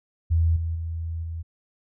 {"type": "tone with level steps", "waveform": "sine", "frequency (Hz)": 82.41, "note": "E2", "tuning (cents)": 0, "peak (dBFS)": [-17, -24, -27, -29], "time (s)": [0.3, 1.43], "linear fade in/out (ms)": 20, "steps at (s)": [0.56, 0.75, 1.23], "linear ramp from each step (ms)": 5, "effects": []}